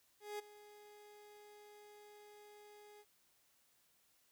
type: tone with ADSR envelope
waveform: 30% pulse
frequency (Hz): 416.3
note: G#4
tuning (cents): +4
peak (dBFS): -38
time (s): 0.2-3.05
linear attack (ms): 190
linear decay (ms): 14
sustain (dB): -17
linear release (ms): 48
effects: white hiss -74 dBFS RMS until 4.31 s